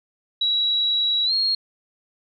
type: tone with pitch glide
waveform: sine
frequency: 3890 to 4267 Hz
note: B7 to C8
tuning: -27 to +33 cents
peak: -18 dBFS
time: 0.41-1.55 s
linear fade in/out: 5 ms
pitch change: +160 cents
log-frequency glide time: 1.25-1.33 s
effects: none